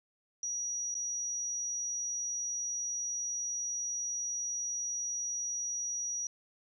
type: tone with dropouts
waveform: sine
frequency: 5790 Hz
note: F#8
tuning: 38 cents flat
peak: -33 dBFS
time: 0.43-6.27 s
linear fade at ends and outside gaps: 2 ms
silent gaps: 0.943-0.951 s
effects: none